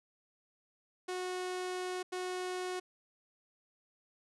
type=tone bursts at uneven times; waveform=sawtooth; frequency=365.7 Hz; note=F#4; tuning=20 cents flat; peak=-32 dBFS; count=2; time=1.08-2.03 / 2.12-2.8 s; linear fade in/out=10 ms; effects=resampled to 24000 Hz